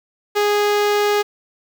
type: tone with notch filter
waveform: sawtooth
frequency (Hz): 413.7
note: G#4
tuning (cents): -7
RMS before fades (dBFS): -17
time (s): 0.35-1.23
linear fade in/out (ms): 20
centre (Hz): 10000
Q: 0.85
effects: 7-bit